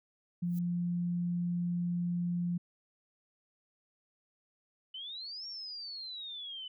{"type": "tone", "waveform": "sine", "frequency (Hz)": 174.61, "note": "F3", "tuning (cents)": 0, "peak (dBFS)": -30, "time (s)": [0.42, 2.58], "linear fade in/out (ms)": 10}
{"type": "noise with exponential growth", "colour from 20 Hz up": "violet", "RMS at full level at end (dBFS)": -48, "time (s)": [0.44, 0.59], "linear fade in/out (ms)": 5, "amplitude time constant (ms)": 32}
{"type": "exponential two-way sweep", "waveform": "sine", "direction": "up then down", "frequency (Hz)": [2984, 5580, 2984], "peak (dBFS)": -40, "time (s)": [4.94, 6.68], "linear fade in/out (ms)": 5, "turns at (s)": 5.47}
{"effects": []}